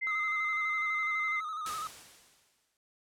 sine tone, 2075 Hz, C7, 15 cents flat, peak -30 dBFS, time 0.01-1.41 s, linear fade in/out 20 ms
triangle tone with vibrato, 1257 Hz, D#6, 17 cents sharp, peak -33 dBFS, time 0.07-1.87 s, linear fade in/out 0 ms, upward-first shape square, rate 12 Hz, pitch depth 45 cents each way
white noise with exponential decay, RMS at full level -38 dBFS, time 1.66-2.77 s, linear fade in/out 1 ms, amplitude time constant 240 ms
effects low-pass 10000 Hz 12 dB/octave

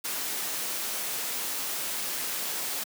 white noise, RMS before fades -32 dBFS, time 0.04-2.84 s, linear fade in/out 10 ms, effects high-pass 200 Hz 12 dB/octave

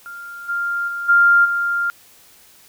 sine tone with level steps, 1396.9 Hz, F6, in tune, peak -31 / -19 / -23 / -9 / -17 dBFS, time 0.06-1.9 s, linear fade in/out 0 ms, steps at 0.48 / 0.87 / 1.08 / 1.44 s, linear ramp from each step 20 ms, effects white hiss -49 dBFS RMS until 2.68 s

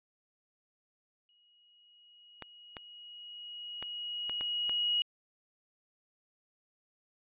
sine tone with exponential growth, 2898 Hz, F#7, 37 cents flat, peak -26 dBFS, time 1.29-5.02 s, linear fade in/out 1 ms, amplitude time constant 810 ms
clicks, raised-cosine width 0.3 ms, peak -24 dBFS, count 6, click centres 2.423 / 2.768 / 3.826 / 4.296 / 4.41 / 4.695 s
effects resampled to 8000 Hz

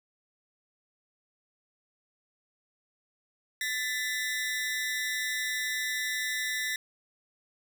sawtooth ring-modulated tone, 1883 Hz, A#6, 17 cents sharp, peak -23 dBFS, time 3.61-6.76 s, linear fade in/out 2 ms, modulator 124 Hz, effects none

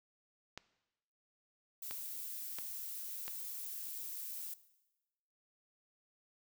clicks, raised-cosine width 0.2 ms, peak -26 dBFS, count 4, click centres 0.576 / 1.91 / 2.586 / 3.28 s
violet noise, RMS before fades -44 dBFS, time 1.82-4.54 s, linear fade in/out 5 ms
effects noise-tail reverb RT60 1.0 s tail -17 dB re dry

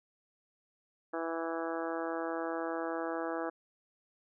harmonic tone, 164.81 Hz, E3, in tune, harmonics 2 / 3 / 4 / 5 / 6 / 7 / 8 / 9 / 10, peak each -38 / -39 / -40 / -43 / -47 / -45 / -45 / -48 / -47 dBFS, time 1.13-3.5 s, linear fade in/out 10 ms, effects none

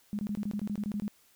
sine tone bursts, 206.8 Hz, G#3, 7 cents flat, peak -30 dBFS, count 12, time 0.13-1.08 s, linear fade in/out 0 ms, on 59 ms, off 22 ms, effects white hiss -64 dBFS RMS until 1.35 s

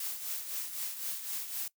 blue noise with tremolo, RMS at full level -35 dBFS, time 0-1.68 s, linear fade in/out 2 ms, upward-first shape triangle, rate 3.9 Hz, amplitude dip 65%, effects noise-tail reverb RT60 0.1 s tail -20 dB re dry

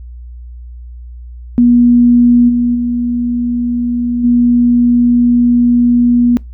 sine tone with level steps, 241.1 Hz, B3, 41 cents flat, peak -4 / -9 / -12 / -6 dBFS, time 1.58-6.37 s, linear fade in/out 0 ms, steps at 2.48 / 2.74 / 4.23 s, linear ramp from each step 20 ms, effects noise-tail reverb RT60 0.2 s tail -24 dB re dry + added 60 Hz sine -27 dBFS peak until 6.53 s

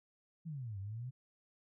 sine exponential two-way sweep, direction down then up, 170.7 to 94.8 to 131.8 Hz, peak -40 dBFS, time 0.45-1.11 s, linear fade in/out 20 ms, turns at 0.79 s, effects none

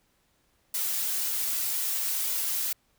blue noise with flanger, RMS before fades -29 dBFS, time 0.74-2.73 s, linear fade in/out 5 ms, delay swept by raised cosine 2 to 3.6 ms, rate 1.9 Hz, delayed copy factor +0.5, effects pink hiss -69 dBFS RMS until 2.98 s

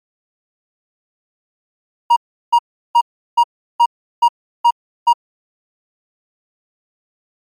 triangle tone bursts, 947 Hz, A#5, 27 cents sharp, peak -5 dBFS, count 8, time 2.1-5.132 s, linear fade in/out 10 ms, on 64 ms, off 360 ms, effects MP3 96 kbps

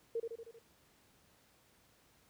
sine tone with echo, 459.6 Hz, A#4, 25 cents flat, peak -33 dBFS, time 0.15-0.2 s, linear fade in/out 5 ms, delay 78 ms, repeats 5, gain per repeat -4 dB, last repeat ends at 0.59 s, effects pink hiss -68 dBFS RMS until 2.29 s + high-pass 60 Hz 12 dB/octave

